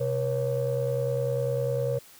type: tone cluster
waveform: sine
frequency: 128.4 / 479 / 549 Hz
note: C3 / A#4 / C#5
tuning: -32 / +47 / -17 cents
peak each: -28 dBFS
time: 0-1.99 s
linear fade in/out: 10 ms
effects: tanh soft clip ceiling -18 dBFS + white hiss -52 dBFS RMS until 2.19 s